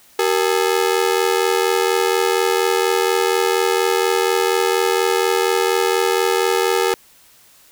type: ring-modulated tone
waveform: sawtooth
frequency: 424.8 Hz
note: G#4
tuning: 39 cents sharp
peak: -8 dBFS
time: 0.19-6.94 s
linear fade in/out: 0 ms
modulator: 42.1 Hz
effects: white hiss -50 dBFS RMS until 7.71 s